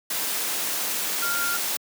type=tone in noise; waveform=sine; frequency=1396.9 Hz; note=F6; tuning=in tune; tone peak=-26 dBFS; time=1.22-1.57 s; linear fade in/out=5 ms; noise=white; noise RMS=-27 dBFS; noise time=0.1-1.77 s; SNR=-2 dB; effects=high-pass 200 Hz 12 dB/octave